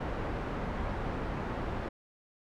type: low-pass noise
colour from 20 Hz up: pink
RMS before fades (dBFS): -35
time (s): 0-1.89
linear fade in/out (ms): 10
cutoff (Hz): 1400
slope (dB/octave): 12
effects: none